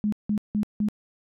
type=tone bursts; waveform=sine; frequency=209.8 Hz; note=G#3; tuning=18 cents sharp; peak=-21 dBFS; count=4; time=0.04-0.886 s; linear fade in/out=0 ms; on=84 ms; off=170 ms; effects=none

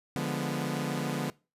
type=chord; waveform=sawtooth; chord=D diminished seventh; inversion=none; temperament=equal; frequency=146.83 / 174.61 / 207.7 / 246.9 Hz; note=D3 / F3 / Ab3 / Cb4; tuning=0 / 0 / 0 / 0 cents; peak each=-30 / -32 / -34 / -31 dBFS; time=0.16-1.3 s; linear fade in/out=0 ms; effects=noise-tail reverb RT60 0.3 s tail -22 dB re dry + resampled to 32000 Hz

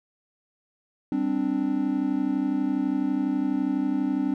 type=chord; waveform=triangle; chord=G suspended fourth; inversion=none; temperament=equal; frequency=196 / 261.6 / 293.7 Hz; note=G3 / C4 / D4; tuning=0 / 0 / 0 cents; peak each=-29 / -24 / -24 dBFS; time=1.12-4.34 s; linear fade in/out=2 ms; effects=none

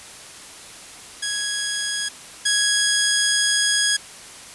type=tone pair in turn; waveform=10% pulse; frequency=1661.2 / 1661.2 Hz; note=G#6 / G#6; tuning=0 / 0 cents; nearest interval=unison; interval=0 cents; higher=neither; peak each=-14 / -8 dBFS; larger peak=second; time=1.22-2.09 / 2.45-3.97 s; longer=second; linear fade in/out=10 ms; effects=white hiss -40 dBFS RMS until 4.54 s + resampled to 24000 Hz

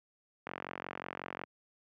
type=click train; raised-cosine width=0.5 ms; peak=-23 dBFS; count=45; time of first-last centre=0.47-1.437 s; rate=45.5 Hz; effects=high-pass 150 Hz 12 dB/octave

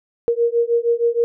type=beating tone pair; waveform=sine; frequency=466.2 / 472.6 Hz; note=A#4 / A#4; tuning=0 / +24 cents; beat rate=6.4 Hz; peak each=-18 dBFS; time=0.28-1.24 s; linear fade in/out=0 ms; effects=none

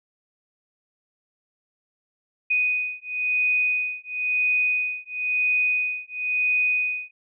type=beating tone pair; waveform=sine; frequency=2489 / 2489.98 Hz; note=D#7 / D#7; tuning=0 / +1 cents; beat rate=0.98 Hz; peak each=-24 dBFS; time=2.5-7.11 s; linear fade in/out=10 ms; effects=none

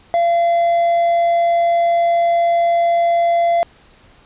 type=tone; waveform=triangle; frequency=684 Hz; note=F5; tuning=36 cents flat; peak=-10 dBFS; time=0.14-3.63 s; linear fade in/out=0 ms; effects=pink hiss -49 dBFS RMS until 4.25 s + resampled to 8000 Hz

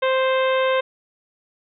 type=harmonic tone; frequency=523.3 Hz; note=C5; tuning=in tune; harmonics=1 / 2 / 3 / 4 / 5 / 6 / 7; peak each=-18 / -24 / -28 / -30 / -32 / -34 / -35 dBFS; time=0.02-0.81 s; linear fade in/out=10 ms; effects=none

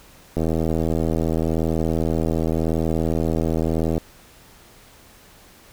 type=click train; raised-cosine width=2 ms; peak=-9 dBFS; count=293; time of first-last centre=0.37-3.979 s; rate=80.9 Hz; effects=pink hiss -49 dBFS RMS until 5.72 s

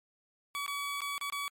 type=tone with dropouts; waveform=20% pulse; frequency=1137 Hz; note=C#6; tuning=44 cents sharp; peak=-29 dBFS; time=0.55-1.48 s; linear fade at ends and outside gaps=0 ms; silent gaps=0.663-0.679 / 1.006-1.018 / 1.18-1.212 / 1.3-1.324 s; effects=MP3 64 kbps

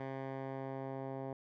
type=tone with low-pass filter sweep; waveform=10% pulse; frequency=134.2 Hz; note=C3; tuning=44 cents sharp; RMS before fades=-42 dBFS; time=0-1.33 s; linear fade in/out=2 ms; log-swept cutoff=1700 to 860 Hz; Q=0.98; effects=none

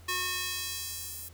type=tone with high-pass filter sweep; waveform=square; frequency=363.9 Hz; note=F#4; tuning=29 cents flat; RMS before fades=-35 dBFS; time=0.08-1.29 s; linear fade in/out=10 ms; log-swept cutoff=1300 to 11000 Hz; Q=0.71; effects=added 85 Hz sine -50 dBFS peak until 1.33 s + pink hiss -58 dBFS RMS until 1.33 s

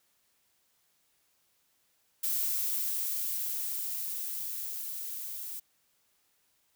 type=noise with level ramp; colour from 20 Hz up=violet; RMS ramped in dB=-30 to -40 dBFS; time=2.23-5.6 s; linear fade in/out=10 ms; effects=white hiss -72 dBFS RMS until 6.75 s

